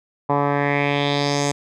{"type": "tone with low-pass filter sweep", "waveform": "10% pulse", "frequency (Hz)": 143.1, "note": "D3", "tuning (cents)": -45, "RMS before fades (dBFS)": -20, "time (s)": [0.29, 1.52], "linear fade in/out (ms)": 10, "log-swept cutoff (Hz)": [990, 7500], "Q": 3.2, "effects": []}